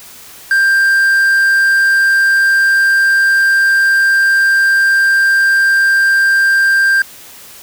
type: tone with quantisation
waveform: triangle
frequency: 1585 Hz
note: G6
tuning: 19 cents sharp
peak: -6 dBFS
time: 0.51-7.02 s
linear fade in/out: 2 ms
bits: 5
effects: white hiss -36 dBFS RMS until 7.62 s